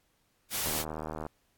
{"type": "noise", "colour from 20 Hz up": "white", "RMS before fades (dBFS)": -32, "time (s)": [0.5, 0.85], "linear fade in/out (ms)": 50}
{"type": "click train", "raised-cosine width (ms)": 1, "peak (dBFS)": -23, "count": 48, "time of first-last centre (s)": [0.66, 1.265], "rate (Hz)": 77.7}
{"effects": ["pink hiss -72 dBFS RMS until 1.57 s", "AAC 64 kbps"]}